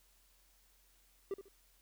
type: tone with echo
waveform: triangle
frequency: 392.3 Hz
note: G4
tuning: 1 cent sharp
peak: -33 dBFS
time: 1.31-1.34 s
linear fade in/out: 2 ms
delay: 72 ms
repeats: 2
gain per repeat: -11 dB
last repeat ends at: 1.484 s
effects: added 44 Hz sine -70 dBFS peak until 1.81 s + white hiss -70 dBFS RMS until 1.81 s